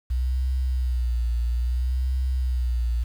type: tone with vibrato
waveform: sine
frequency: 61.74 Hz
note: B1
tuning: in tune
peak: -20 dBFS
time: 0.1-3.04 s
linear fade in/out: 10 ms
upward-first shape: sine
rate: 0.6 Hz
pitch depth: 84 cents each way
effects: tanh soft clip ceiling -17 dBFS + 8-bit